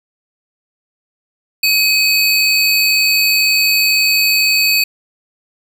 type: tone pair together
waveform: square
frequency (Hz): 2534 / 4524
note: D#7 / C#8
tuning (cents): +31 / +34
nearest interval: minor seventh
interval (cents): 1003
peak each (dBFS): -14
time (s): 1.63-4.84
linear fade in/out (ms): 5
effects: none